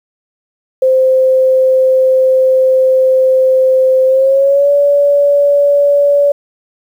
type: tone with pitch glide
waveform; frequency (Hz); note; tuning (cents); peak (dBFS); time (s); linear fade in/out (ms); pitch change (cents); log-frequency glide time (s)
sine; 521 to 571.4; C5 to D5; -7 to -48; -6; 0.82-6.32; 5; +159; 4.06-4.7
effects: 7-bit